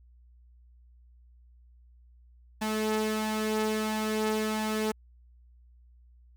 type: tone pair together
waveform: sawtooth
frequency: 216.1 / 433.7 Hz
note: A3 / A4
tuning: -31 / -25 cents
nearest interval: octave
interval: 1206 cents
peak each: -25 / -28 dBFS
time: 2.61-4.92 s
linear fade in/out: 10 ms
effects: added 60 Hz sine -54 dBFS peak until 6.36 s